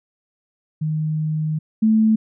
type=tone pair in turn; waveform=sine; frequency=155.2 / 219.1 Hz; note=D#3 / A3; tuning=-4 / -7 cents; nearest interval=tritone; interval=597 cents; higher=second; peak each=-19 / -12 dBFS; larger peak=second; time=0.81-1.59 / 1.82-2.16 s; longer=first; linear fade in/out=10 ms; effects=none